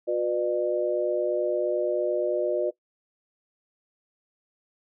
sine tone cluster, 359.9 / 494.2 / 603 Hz, F#4 / B4 / D5, -48 / +1 / +46 cents, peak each -27 / -29 / -26 dBFS, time 0.07-2.71 s, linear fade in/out 20 ms, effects noise-tail reverb RT60 0.1 s tail -19 dB re dry

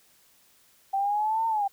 sine linear two-way sweep, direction up then down, 774 to 914 to 777 Hz, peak -23 dBFS, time 0.93-1.68 s, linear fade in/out 10 ms, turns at 1.47 s, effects white hiss -61 dBFS RMS until 1.72 s

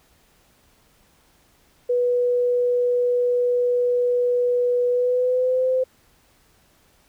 sine tone with pitch glide, 490 to 515.3 Hz, B4 to C5, -14 to -27 cents, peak -17 dBFS, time 1.89-5.84 s, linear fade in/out 10 ms, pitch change +87 cents, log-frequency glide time 4.89-5.68 s, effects pink hiss -59 dBFS RMS until 7.08 s

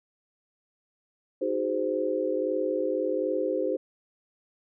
sine chord, Ab dominant seventh, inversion second, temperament just, 311.5 / 373.8 / 415.3 / 519.1 Hz, Eb4 / Gb4 / Ab4 / C5, +2 / +18 / 0 / -14 cents, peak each -32 / -31 / -32 / -28 dBFS, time 1.41-3.77 s, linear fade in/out 10 ms, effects none

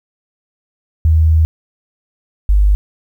sine tone pair in turn, 79.6 / 50.28 Hz, D#2 / G1, +40 / +45 cents, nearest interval minor sixth, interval 795 cents, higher first, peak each -7 dBFS, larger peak neither, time 1.05-1.45 / 2.49-2.75 s, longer first, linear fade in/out 0 ms, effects 8-bit

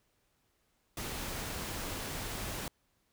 pink noise, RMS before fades -39 dBFS, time 0.97-2.68 s, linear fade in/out 2 ms, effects pink hiss -75 dBFS RMS until 3.12 s

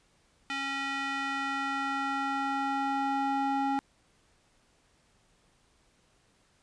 square tone with band-pass filter sweep, 274.2 Hz, C#4, 19 cents flat, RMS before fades -31 dBFS, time 0.5-3.79 s, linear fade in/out 0 ms, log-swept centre 2300 to 730 Hz, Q 1.5, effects pink hiss -67 dBFS RMS until 6.62 s + resampled to 22050 Hz

